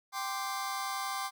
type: chord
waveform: sawtooth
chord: G suspended fourth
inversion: none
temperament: just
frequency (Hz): 784 / 1045.3 / 1176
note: G5 / C6 / D6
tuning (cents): 0 / -2 / +2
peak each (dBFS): -34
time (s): 0.12-1.31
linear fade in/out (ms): 50
effects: none